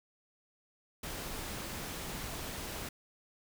pink noise, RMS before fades -41 dBFS, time 1.03-2.89 s, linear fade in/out 5 ms
clicks, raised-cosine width 5 ms, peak -34 dBFS, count 10, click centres 1.606 / 1.647 / 1.731 / 1.821 / 1.972 / 2.05 / 2.086 / 2.151 / 2.241 / 2.33 s
effects none

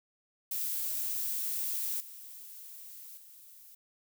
violet noise with level steps, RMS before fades -34 / -48 / -54 dBFS, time 0.51-3.75 s, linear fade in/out 5 ms, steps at 2 / 3.17 s, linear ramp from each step 5 ms, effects none

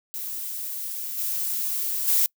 violet noise with level steps, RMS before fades -32 / -27 / -20 dBFS, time 0.14-2.26 s, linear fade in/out 0 ms, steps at 1.17 / 2.07 s, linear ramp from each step 20 ms, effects noise-tail reverb RT60 0.1 s tail -26 dB re dry

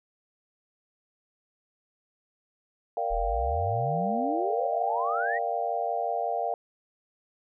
sine chord, G minor seventh, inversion first, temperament equal, 466.2 / 587.3 / 698.5 / 784 Hz, Bb4 / D5 / F5 / G5, 0 / 0 / 0 / 0 cents, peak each -34 / -34 / -29 / -32 dBFS, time 2.97-6.54 s, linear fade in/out 2 ms
sine exponential sweep, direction up, 36 to 1975.5 Hz, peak -29 dBFS, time 3.1-5.39 s, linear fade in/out 20 ms
effects none

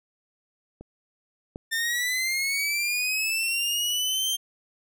clicks, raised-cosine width 2 ms, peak -28 / -22 dBFS, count 2, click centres 0.81 / 1.559 s
sawtooth linear sweep, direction up, 1796 to 3176 Hz, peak -21 dBFS, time 1.71-4.37 s, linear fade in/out 20 ms
effects none

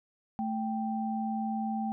sine tone pair together, 220 / 784 Hz, A3 / G5, 0 / 0 cents, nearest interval octave + minor seventh, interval 2200 cents, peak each -31 / -34 dBFS, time 0.39-1.92 s, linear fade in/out 0 ms, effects none

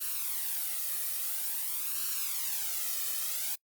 blue noise with flanger, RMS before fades -33 dBFS, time 0-3.56 s, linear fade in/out 20 ms, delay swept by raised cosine 0.7 to 1.64 ms, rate 0.49 Hz, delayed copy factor +0.7, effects noise-tail reverb RT60 0.1 s tail -25 dB re dry + Opus 32 kbps

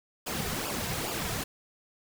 pink noise with flanger, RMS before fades -33 dBFS, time 0.26-1.44 s, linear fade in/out 10 ms, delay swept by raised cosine 0.49 to 3.59 ms, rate 2.4 Hz, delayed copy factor -0.7, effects none

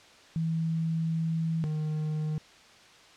sine / triangle tone pair in turn, 162.7 / 154.01 Hz, E3 / D#3, -22 / -17 cents, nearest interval minor second, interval 95 cents, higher first, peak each -26 / -26 dBFS, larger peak neither, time 0.36-1.64 / 1.64-2.38 s, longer first, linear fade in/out 0 ms, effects white hiss -54 dBFS RMS until 3.16 s + low-pass 5000 Hz 12 dB/octave

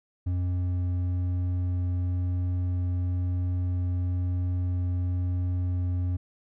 sine tone with hard clipping, 89.9 Hz, F#2, 49 cents flat, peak -26 dBFS, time 0.26-6.17 s, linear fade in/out 10 ms, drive 5 dB, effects none

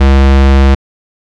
square tone, 67.8 Hz, C#2, 38 cents flat, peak -4 dBFS, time 0-0.75 s, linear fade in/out 10 ms, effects low-pass 4000 Hz 12 dB/octave

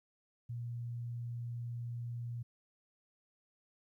sine tone, 119 Hz, A#2, 36 cents sharp, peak -38 dBFS, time 0.49-2.43 s, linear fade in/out 10 ms, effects 13-bit

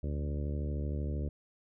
harmonic tone with a mistuned harmonic, 73 Hz, D2, 10 cents flat, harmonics 1 / 2 / 3 / 4 / 5 / 6 / 7 / 8, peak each -33 / -39 / -43 / -45 / -47 / -49 / -50 / -51 dBFS, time 0.03-1.29 s, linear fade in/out 5 ms, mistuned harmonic 1, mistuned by +52 cents, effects none

